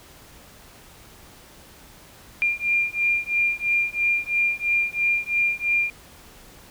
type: beating tone pair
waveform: sine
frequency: 2396 / 2399 Hz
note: D7 / D7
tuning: +34 / +36 cents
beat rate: 3 Hz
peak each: -23 dBFS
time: 2.42-5.9 s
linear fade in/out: 0 ms
effects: pink hiss -48 dBFS RMS until 6.7 s